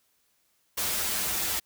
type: noise with comb filter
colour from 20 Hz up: white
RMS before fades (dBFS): -29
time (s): 0.77-1.6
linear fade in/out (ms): 10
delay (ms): 7.3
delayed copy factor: -1
effects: white hiss -70 dBFS RMS until 1.65 s